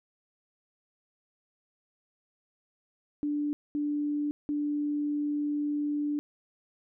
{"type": "tone bursts at uneven times", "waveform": "sine", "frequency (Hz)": 293.7, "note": "D4", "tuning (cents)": 0, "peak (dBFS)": -27, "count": 3, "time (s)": [[3.23, 3.53], [3.75, 4.31], [4.49, 6.19]], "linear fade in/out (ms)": 0, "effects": []}